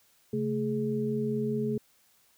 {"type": "tone cluster", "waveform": "sine", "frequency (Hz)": [135.4, 220.3, 419.5], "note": ["C#3", "A3", "G#4"], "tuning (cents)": [-40, 2, 17], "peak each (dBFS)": [-34, -30, -31], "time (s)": [0.33, 1.78], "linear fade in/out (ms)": 5, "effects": ["white hiss -65 dBFS RMS until 2.37 s"]}